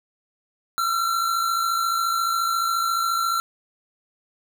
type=tone pair together; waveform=square; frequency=1305.7 / 1360 Hz; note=E6 / F6; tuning=-17 / -46 cents; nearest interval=minor second; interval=71 cents; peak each=-30 / -22 dBFS; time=0.78-3.4 s; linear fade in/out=0 ms; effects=none